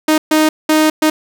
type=tone bursts at uneven times; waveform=sawtooth; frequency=310.4 Hz; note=D#4; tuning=4 cents flat; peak=-5 dBFS; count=4; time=0.08-0.18 / 0.31-0.49 / 0.69-0.9 / 1.02-1.1 s; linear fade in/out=5 ms; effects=none